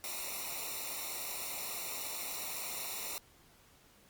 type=noise with comb filter; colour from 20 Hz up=white; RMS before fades=-40 dBFS; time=0.04-3.18 s; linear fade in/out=0 ms; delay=0.62 ms; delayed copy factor=-1; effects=pink hiss -63 dBFS RMS until 4.09 s + Opus 48 kbps